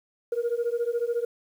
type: beating tone pair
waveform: sine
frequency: 466.2 / 480.2 Hz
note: A#4 / B4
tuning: 0 / -49 cents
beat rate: 14 Hz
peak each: -26 dBFS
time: 0.32-1.25 s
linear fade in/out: 5 ms
effects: tanh soft clip ceiling -20 dBFS + 9-bit